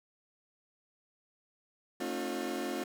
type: tone cluster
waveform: 30% pulse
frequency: 222.6 / 271.4 / 310.7 / 357.1 Hz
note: A3 / C#4 / D#4 / F4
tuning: +20 / -36 / -2 / +39 cents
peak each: -39 / -36 / -39 / -35 dBFS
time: 2-2.84 s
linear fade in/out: 5 ms
effects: none